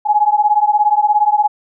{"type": "beating tone pair", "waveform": "sine", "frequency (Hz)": [830.6, 847.6], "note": ["G#5", "G#5"], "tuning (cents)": [0, 35], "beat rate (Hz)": 17, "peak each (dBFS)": [-13, -13], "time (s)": [0.05, 1.48], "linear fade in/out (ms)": 20, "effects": []}